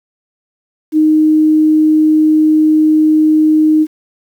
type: tone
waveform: sine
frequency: 310 Hz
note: D#4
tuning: 6 cents flat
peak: -6 dBFS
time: 0.92-3.87 s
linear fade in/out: 50 ms
effects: 7-bit